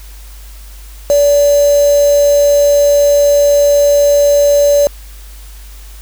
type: tone with quantisation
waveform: sine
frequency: 576 Hz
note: D5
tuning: 34 cents flat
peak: -6 dBFS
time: 1.1-4.87 s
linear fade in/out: 0 ms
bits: 3
effects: added 50 Hz sine -30 dBFS peak until 6.01 s + white hiss -40 dBFS RMS until 6.01 s